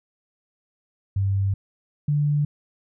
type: tone pair in turn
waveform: sine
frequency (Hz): 98 / 146.83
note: G2 / D3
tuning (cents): 0 / 0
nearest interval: perfect fifth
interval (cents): 700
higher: second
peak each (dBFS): -19 / -18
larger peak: second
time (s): 1.16-1.54 / 2.08-2.45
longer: first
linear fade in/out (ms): 5
effects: none